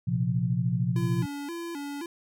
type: chord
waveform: sine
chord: Bb suspended second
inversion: none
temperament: equal with one note detuned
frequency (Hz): 117.49 / 130.81 / 174.61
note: Bb2 / C3 / F3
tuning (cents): +14 / 0 / 0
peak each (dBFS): -28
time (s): 0.07-1.26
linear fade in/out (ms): 10
type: tone with vibrato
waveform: square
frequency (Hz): 311.1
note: D#4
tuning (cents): 0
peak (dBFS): -34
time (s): 0.96-2.06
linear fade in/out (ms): 2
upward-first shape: square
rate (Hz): 1.9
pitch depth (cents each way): 150
effects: none